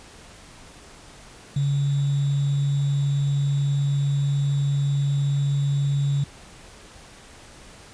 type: tone with sample-and-hold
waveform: sine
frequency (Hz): 140.7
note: C#3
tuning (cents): +26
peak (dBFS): -19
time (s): 1.56-6.24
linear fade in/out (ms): 5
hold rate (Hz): 3675
effects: pink hiss -46 dBFS RMS until 7.93 s + resampled to 22050 Hz